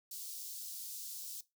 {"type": "high-pass noise", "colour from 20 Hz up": "white", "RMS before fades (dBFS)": -45, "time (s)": [0.11, 1.41], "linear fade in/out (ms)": 5, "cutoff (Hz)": 4200, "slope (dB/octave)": 24, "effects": ["noise-tail reverb RT60 0.2 s tail -18 dB re dry"]}